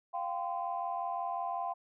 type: chord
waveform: sine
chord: F suspended second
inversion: none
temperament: equal with one note detuned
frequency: 698.5 / 784 / 1030.3 Hz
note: F5 / G5 / C6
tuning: 0 / 0 / -27 cents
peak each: -36 / -37 / -38 dBFS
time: 0.13-1.74 s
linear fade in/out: 20 ms
effects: tanh soft clip ceiling -23 dBFS